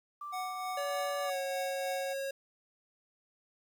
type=tone; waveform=sine; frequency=1174.7 Hz; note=D6; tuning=in tune; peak=-39 dBFS; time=0.21-1.3 s; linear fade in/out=5 ms
type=tone with tremolo; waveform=square; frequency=740 Hz; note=F#5; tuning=in tune; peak=-36 dBFS; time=0.32-2.14 s; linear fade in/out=20 ms; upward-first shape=triangle; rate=3.3 Hz; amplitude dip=50%
type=tone with pitch glide; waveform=square; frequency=570 to 545.8 Hz; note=C#5 to C#5; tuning=+48 to -27 cents; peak=-35 dBFS; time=0.77-2.31 s; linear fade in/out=5 ms; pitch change=-75 cents; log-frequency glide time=1.24-1.37 s
effects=11-bit